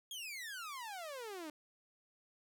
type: exponential sweep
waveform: sawtooth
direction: down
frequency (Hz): 3339 to 293.7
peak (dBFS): -40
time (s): 0.11-1.5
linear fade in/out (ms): 2
effects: none